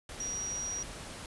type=tone in noise; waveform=sine; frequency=5750 Hz; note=F8; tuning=50 cents sharp; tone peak=-34 dBFS; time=0.2-0.83 s; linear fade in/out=2 ms; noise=pink; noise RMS=-44 dBFS; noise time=0.09-1.26 s; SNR=+7 dB; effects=resampled to 24000 Hz